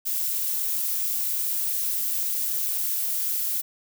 violet noise with amplitude modulation, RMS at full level -24 dBFS, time 0.05-3.62 s, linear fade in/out 20 ms, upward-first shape sine, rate 259 Hz, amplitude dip 50%, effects none

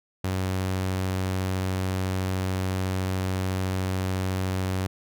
sawtooth tone, 93.8 Hz, F#2, 24 cents sharp, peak -21 dBFS, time 0.24-4.87 s, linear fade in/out 5 ms, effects none

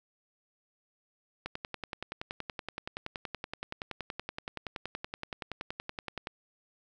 click train, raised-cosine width 0.3 ms, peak -20 dBFS, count 52, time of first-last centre 1.46-6.271 s, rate 10.6 Hz, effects none

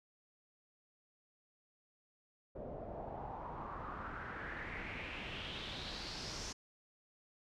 pink noise with low-pass filter sweep, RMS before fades -45 dBFS, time 2.55-6.53 s, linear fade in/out 10 ms, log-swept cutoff 540 to 6000 Hz, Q 4, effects none

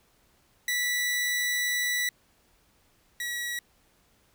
sawtooth tone pair in turn, 1963 / 1925.9 Hz, B6 / B6, -11 / -44 cents, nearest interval unison, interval 33 cents, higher first, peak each -22 / -27 dBFS, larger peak first, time 0.68-2.09 / 3.2-3.59 s, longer first, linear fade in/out 2 ms, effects pink hiss -65 dBFS RMS until 4.34 s

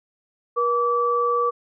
sine tone pair together, 480 / 1156.2 Hz, B4 / D6, -49 / -27 cents, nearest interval octave + minor third, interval 1522 cents, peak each -22 / -20 dBFS, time 0.56-1.51 s, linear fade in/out 20 ms, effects none

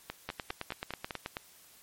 two click trains, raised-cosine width 0.3 ms, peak -19 / -20 dBFS, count 11 / 6, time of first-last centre 0.29-1.369 / 0.1-1.108 s, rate 9.27 / 4.96 Hz, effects white hiss -58 dBFS RMS until 1.82 s + MP3 64 kbps

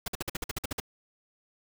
pink noise bursts, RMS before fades -32 dBFS, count 11, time 0.06-0.801 s, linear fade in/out 5 ms, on 21 ms, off 51 ms, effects none

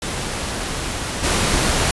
pink noise with level steps, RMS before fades -25 / -18 dBFS, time 0.02-1.91 s, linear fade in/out 2 ms, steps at 1.23 s, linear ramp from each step 20 ms, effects resampled to 24000 Hz

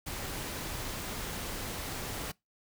pink noise, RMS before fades -38 dBFS, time 0.06-2.32 s, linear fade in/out 10 ms, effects noise-tail reverb RT60 0.2 s tail -24 dB re dry

